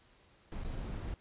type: noise with dropouts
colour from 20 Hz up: brown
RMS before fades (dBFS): -39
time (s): 0.52-1.14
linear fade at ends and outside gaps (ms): 0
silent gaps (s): 0.636-0.648
effects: pink hiss -65 dBFS RMS until 1.2 s + resampled to 8000 Hz